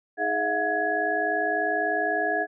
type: tone cluster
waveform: sine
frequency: 314.6 / 418.2 / 659 / 719 / 1676 Hz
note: D#4 / G#4 / E5 / F#5 / G#6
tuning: +19 / +12 / -1 / -50 / +15 cents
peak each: -34 / -31 / -30 / -27 / -27 dBFS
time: 0.17-2.47 s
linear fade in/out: 50 ms
effects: none